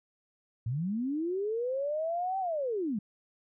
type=linear two-way sweep; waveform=sine; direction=up then down; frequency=105.7 to 780 to 188.4 Hz; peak=-29 dBFS; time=0.66-2.99 s; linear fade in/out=5 ms; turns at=2.39 s; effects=none